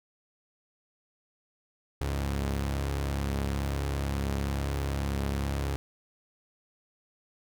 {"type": "tone pair together", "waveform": "sawtooth", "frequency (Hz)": [69.3, 103.41], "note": ["C#2", "G#2"], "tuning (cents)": [0, -7], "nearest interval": "perfect fifth", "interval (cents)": 693, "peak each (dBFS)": [-25, -32], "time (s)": [2.01, 5.76], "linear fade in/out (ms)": 0, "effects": []}